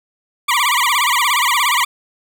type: tone with vibrato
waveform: 20% pulse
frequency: 1064 Hz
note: C6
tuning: 29 cents sharp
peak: -8 dBFS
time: 0.48-1.85 s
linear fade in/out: 10 ms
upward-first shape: sine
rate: 17 Hz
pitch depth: 200 cents each way
effects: none